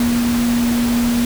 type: tone in noise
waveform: sine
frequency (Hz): 238.2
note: A#3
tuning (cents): +38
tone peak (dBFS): -14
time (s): 0-1.25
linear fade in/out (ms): 2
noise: pink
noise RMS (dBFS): -25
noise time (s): 0-1.25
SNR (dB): +8
effects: none

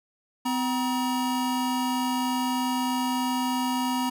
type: tone pair together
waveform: square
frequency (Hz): 254.6 / 954.6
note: C4 / A#5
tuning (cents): -47 / +41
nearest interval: octave + major seventh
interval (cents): 2288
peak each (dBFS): -27 / -29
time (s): 0.45-4.1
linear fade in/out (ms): 10
effects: none

